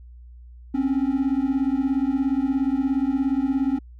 triangle beating tone pair, 261.6 / 278.6 Hz, C4 / C#4, 0 / +9 cents, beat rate 17 Hz, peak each -20 dBFS, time 0.74-3.79 s, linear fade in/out 10 ms, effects tanh soft clip ceiling -11 dBFS + added 60 Hz sine -41 dBFS peak until 3.99 s

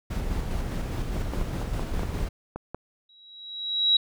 brown noise with tremolo, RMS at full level -28 dBFS, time 0.1-2.29 s, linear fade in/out 10 ms, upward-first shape square, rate 4.9 Hz, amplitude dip 25%
clicks, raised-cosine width 1 ms, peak -19 dBFS, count 9, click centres 1.167 / 1.336 / 1.413 / 1.616 / 1.795 / 1.994 / 2.033 / 2.56 / 2.746 s
sine tone with exponential growth, 3870 Hz, B7, 36 cents flat, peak -15 dBFS, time 3.09-3.97 s, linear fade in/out 5 ms, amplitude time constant 190 ms
effects none

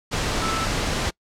sine tone in noise, 1318.5 Hz, E6, in tune, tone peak -26 dBFS, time 0.41-0.66 s, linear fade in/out 20 ms, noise pink, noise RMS -24 dBFS, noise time 0.11-1.11 s, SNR -5 dB, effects noise-tail reverb RT60 0.1 s tail -25 dB re dry + low-pass 7000 Hz 12 dB/octave

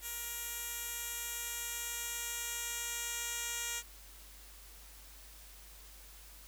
10% pulse tone with band-pass filter sweep, 472.4 Hz, A#4, 23 cents sharp, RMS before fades -40 dBFS, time 0.01-3.83 s, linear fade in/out 50 ms, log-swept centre 12000 to 7600 Hz, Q 0.97, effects added 50 Hz sine -55 dBFS peak until 6.47 s + white hiss -56 dBFS RMS until 6.47 s

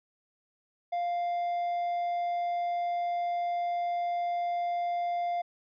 triangle tone, 698.5 Hz, F5, in tune, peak -26 dBFS, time 0.92-5.42 s, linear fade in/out 10 ms, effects resampled to 11025 Hz

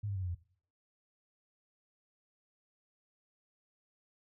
sine tone with pitch steps, 103.83 / 99.2 / 94.77 / 90.55 / 86.51 Hz, G#2 / G2 / F#2 / F#2 / F2, 0 / +21 / +42 / -37 / -16 cents, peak -34 dBFS, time 0.03-0.35 s, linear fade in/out 10 ms, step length 64 ms, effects noise-tail reverb RT60 0.5 s tail -17 dB re dry

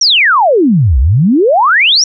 sine exponential two-way sweep, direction down then up, 5960 to 58.27 to 5960 Hz, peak -5 dBFS, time 0.01-2.04 s, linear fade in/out 5 ms, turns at 0.99 s, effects none

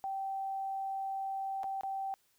sine tone with dropouts, 777 Hz, G5, 16 cents flat, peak -34 dBFS, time 0.04-2.14 s, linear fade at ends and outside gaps 0 ms, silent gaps 1.633-1.641 / 1.81-1.834 s, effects white hiss -72 dBFS RMS until 2.38 s

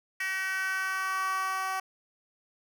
10% pulse tone with high-pass filter sweep, 380 Hz, F#4, 46 cents sharp, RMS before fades -31 dBFS, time 0.2-1.8 s, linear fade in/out 5 ms, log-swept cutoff 1900 to 880 Hz, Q 4, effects none

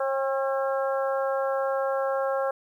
harmonic tone with a mistuned harmonic, 270.2 Hz, C#4, 44 cents flat, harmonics 2 / 3 / 4 / 5 / 6, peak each -25 / -32 / -34 / -34 / -39 dBFS, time 0-2.51 s, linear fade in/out 5 ms, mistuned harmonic 3, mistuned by -18 cents, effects 10-bit

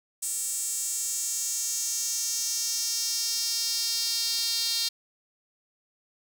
sawtooth tone with high-pass filter sweep, 460.9 Hz, A#4, 20 cents flat, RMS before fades -29 dBFS, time 0.22-4.89 s, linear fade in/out 10 ms, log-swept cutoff 8000 to 4400 Hz, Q 3.8, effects none

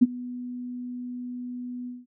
sine tone with ADSR envelope, 246.9 Hz, B3, in tune, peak -10 dBFS, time 0.01-2.06 s, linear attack 17 ms, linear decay 30 ms, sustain -22 dB, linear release 190 ms, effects none

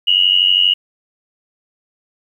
sine tone with amplitude modulation, 2894 Hz, F#7, 39 cents flat, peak -6 dBFS, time 0.07-0.74 s, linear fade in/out 10 ms, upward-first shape sine, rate 92.5 Hz, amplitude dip 85%, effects 8-bit

